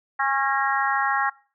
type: harmonic tone with a mistuned harmonic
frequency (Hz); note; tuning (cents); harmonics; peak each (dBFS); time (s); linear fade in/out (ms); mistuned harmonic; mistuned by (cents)
273.4; C#4; -24; 3 / 4 / 5 / 6 / 7; -25 / -26 / -27 / -28 / -28; 0.19-1.3; 10; 7; -31
effects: noise-tail reverb RT60 0.4 s tail -23 dB re dry